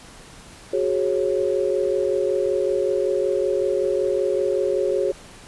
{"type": "chord", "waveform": "sine", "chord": "F# suspended second", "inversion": "none", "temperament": "equal with one note detuned", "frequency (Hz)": [370, 415.3, 547.7], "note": ["F#4", "G#4", "C#5"], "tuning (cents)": [0, 0, -21], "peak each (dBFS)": -23, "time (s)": [0.73, 5.12], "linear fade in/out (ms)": 5, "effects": ["pink hiss -44 dBFS RMS until 5.47 s", "resampled to 24000 Hz"]}